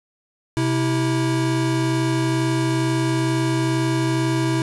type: tone pair together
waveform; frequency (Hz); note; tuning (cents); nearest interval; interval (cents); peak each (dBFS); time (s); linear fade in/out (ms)
square; 129.57 / 326.5; C3 / E4; -17 / -17; octave + major third; 1600; -22; 0.57-4.62; 0
effects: resampled to 24000 Hz + 7-bit